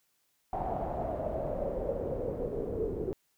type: noise with low-pass filter sweep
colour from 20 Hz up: pink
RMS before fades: -34 dBFS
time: 0.53-3.13 s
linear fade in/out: 0 ms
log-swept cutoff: 760 to 400 Hz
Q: 6.8
effects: white hiss -74 dBFS RMS until 3.37 s